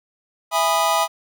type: chord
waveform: square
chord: E major seventh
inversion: none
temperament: just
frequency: 659.3 / 824.1 / 988.9 / 1236.1 Hz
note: E5 / G#5 / B5 / D#6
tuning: 0 / -14 / +2 / -12 cents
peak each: -23 dBFS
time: 0.51-1.08 s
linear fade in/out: 50 ms
effects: none